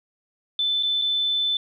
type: tone with dropouts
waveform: sine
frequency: 3520 Hz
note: A7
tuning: in tune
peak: -20 dBFS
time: 0.59-1.57 s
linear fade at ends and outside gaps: 2 ms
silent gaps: 0.827-0.832 / 1.016-1.02 s
effects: 10-bit